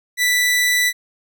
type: tone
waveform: sawtooth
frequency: 1975.5 Hz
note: B6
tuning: in tune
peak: -11 dBFS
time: 0.17-0.93 s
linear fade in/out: 50 ms
effects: none